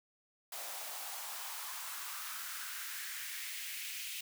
white noise with high-pass filter sweep, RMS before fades -43 dBFS, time 0.52-4.21 s, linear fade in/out 5 ms, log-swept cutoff 640 to 2600 Hz, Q 2.6, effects none

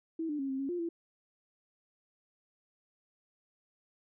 sine tone with pitch steps, 325.3 / 296.7 / 272.6 / 266.3 / 273.7 / 351.8 / 336.7 Hz, E4 / D4 / C#4 / C4 / C#4 / F4 / E4, -23 / +18 / -29 / +31 / -22 / +13 / +37 cents, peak -32 dBFS, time 0.19-0.89 s, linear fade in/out 5 ms, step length 100 ms, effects none

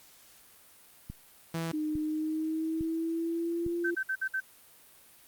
click train, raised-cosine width 5 ms, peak -27 dBFS, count 4, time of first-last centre 1.1-3.664 s, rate 1.17 Hz
sawtooth tone, 164.81 Hz, E3, in tune, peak -27 dBFS, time 1.54-1.72 s, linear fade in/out 5 ms
sine tone with pitch glide, 306.5 to 344 Hz, D#4 to F4, -26 to -26 cents, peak -29 dBFS, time 1.73-3.95 s, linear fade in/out 10 ms, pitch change +200 cents, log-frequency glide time 1.99-3.79 s
sine tone bursts, 1545 Hz, G6, 26 cents flat, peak -28 dBFS, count 5, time 3.84-4.404 s, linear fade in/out 10 ms, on 68 ms, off 56 ms
effects white hiss -57 dBFS RMS until 5.27 s + Opus 48 kbps

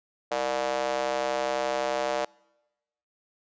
square tone with high-pass filter, 65.9 Hz, C2, 13 cents sharp, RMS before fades -28 dBFS, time 0.31-2.25 s, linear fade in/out 5 ms, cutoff 600 Hz, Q 3, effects noise-tail reverb RT60 1.0 s tail -26 dB re dry + resampled to 16000 Hz

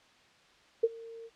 sine tone with ADSR envelope, 456.9 Hz, A#4, 35 cents flat, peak -19 dBFS, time 0.83-1.3 s, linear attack 10 ms, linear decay 36 ms, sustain -24 dB, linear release 43 ms, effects white hiss -61 dBFS RMS until 1.35 s + low-pass 4000 Hz 12 dB/octave

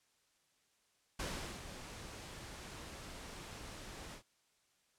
pink noise with ADSR envelope, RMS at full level -40 dBFS, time 1.19-4.23 s, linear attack 6 ms, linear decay 410 ms, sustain -9 dB, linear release 94 ms, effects white hiss -75 dBFS RMS until 4.98 s + low-pass 9000 Hz 12 dB/octave

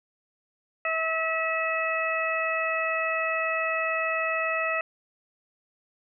harmonic tone, 647 Hz, E5, 32 cents flat, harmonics 1 / 2 / 3 / 4, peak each -30 / -30 / -30 / -30 dBFS, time 0.85-4.81 s, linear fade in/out 2 ms, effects none

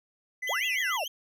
triangle tone, 2011 Hz, B6, 31 cents sharp, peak -29 dBFS, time 0.42-0.97 s, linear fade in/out 10 ms
35% pulse tone with vibrato, 2992 Hz, F#7, 19 cents sharp, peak -31 dBFS, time 0.47-1.08 s, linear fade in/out 5 ms, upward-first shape sine, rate 6.8 Hz, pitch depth 190 cents each way
sine linear two-way sweep, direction up then down, 439.3 to 2827 to 541 Hz, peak -29 dBFS, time 0.49-1.04 s, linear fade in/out 5 ms, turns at 0.66 s
effects none

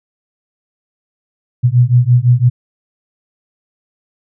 sine beating tone pair, 120 / 125.9 Hz, B2 / B2, -49 / +34 cents, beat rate 5.9 Hz, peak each -10 dBFS, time 1.63-2.5 s, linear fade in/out 20 ms, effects none

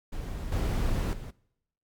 brown noise with level steps, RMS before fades -35 / -27 / -39 dBFS, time 0.12-1.31 s, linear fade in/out 10 ms, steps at 0.52 / 1.13 s, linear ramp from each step 2 ms, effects noise-tail reverb RT60 0.8 s tail -23 dB re dry + MP3 96 kbps

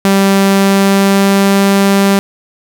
sawtooth tone with pitch glide, 195.8 to 197.39 Hz, G3 to G3, -2 to +12 cents, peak -3 dBFS, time 0.05-2.19 s, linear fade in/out 0 ms, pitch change +14 cents, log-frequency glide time 0.43-1.62 s, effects 7-bit

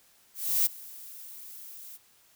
violet noise with ADSR envelope, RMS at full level -23 dBFS, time 0.34-1.98 s, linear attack 320 ms, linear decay 13 ms, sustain -22 dB, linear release 28 ms, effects white hiss -62 dBFS RMS until 2.35 s

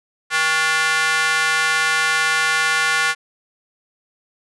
square tone with high-pass filter, 158.9 Hz, D#3, 37 cents sharp, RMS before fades -18 dBFS, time 0.3-3.15 s, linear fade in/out 50 ms, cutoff 1500 Hz, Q 2.3, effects resampled to 24000 Hz

